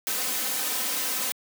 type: noise with comb filter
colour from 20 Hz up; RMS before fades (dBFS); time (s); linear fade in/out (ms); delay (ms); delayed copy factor
white; -28; 0.07-1.32; 0; 3.9; +0.8
effects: high-pass 200 Hz 12 dB/octave